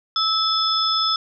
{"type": "tone cluster", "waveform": "sine", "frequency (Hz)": [1306, 3464, 5180], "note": ["E6", "A7", "E8"], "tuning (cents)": [-17, -28, -31], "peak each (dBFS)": -22, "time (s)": [0.16, 1.16], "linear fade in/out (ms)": 2, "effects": []}